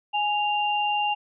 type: tone pair together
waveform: sine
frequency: 832.4 / 2786 Hz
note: G#5 / F7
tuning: +4 / -5 cents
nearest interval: octave + major sixth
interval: 2091 cents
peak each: -23 / -27 dBFS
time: 0.13-1.15 s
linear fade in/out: 20 ms
effects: none